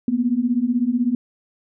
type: beating tone pair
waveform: sine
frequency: 233.1 / 249.1 Hz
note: A#3 / B3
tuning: 0 / +15 cents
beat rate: 16 Hz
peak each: -21 / -19 dBFS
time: 0.08-1.15 s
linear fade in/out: 2 ms
effects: none